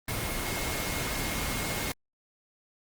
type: tone in noise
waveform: sine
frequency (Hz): 2151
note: C7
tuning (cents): +47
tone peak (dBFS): -40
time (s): 0.08-1.92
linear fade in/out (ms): 2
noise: pink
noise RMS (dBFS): -32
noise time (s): 0.08-1.92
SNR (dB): -11
effects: Opus 24 kbps